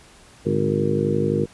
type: harmonic tone with a mistuned harmonic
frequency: 51.7 Hz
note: G#1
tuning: 7 cents flat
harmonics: 2 / 3 / 4 / 5 / 6 / 7 / 8 / 9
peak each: -29 / -25 / -26 / -29 / -29 / -25 / -30 / -24 dBFS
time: 0.45-1.46 s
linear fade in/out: 20 ms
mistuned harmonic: 3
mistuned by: -80 cents
effects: pink hiss -49 dBFS RMS until 1.53 s + resampled to 24000 Hz